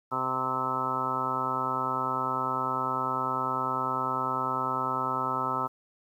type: harmonic tone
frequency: 130 Hz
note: C3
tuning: 11 cents flat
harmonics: 1 / 2 / 3 / 4 / 5 / 6 / 7 / 8 / 9 / 10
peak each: -41 / -39 / -40 / -41 / -41 / -40 / -34 / -34 / -38 / -30 dBFS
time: 0.11-5.68 s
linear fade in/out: 20 ms
effects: 10-bit